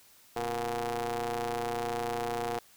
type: ring-modulated tone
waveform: sawtooth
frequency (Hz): 121.5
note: B2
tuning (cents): -28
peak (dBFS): -24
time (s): 0.36-2.59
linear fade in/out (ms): 5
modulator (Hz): 593
effects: white hiss -59 dBFS RMS until 2.76 s